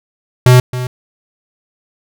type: tone with echo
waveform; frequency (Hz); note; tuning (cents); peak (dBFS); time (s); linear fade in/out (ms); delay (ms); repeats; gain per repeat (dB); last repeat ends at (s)
square; 125.6; B2; +30; -4; 0.46-0.6; 2; 270; 1; -14; 0.87
effects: none